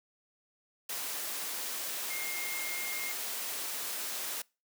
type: tone in noise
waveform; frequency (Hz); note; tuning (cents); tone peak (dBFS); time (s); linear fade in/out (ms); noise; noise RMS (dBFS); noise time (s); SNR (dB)
sine; 2129; C7; +30; -38; 2.1-3.12; 5; white; -37; 0.89-4.42; -4
effects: noise-tail reverb RT60 0.3 s tail -25 dB re dry + high-pass 300 Hz 12 dB/octave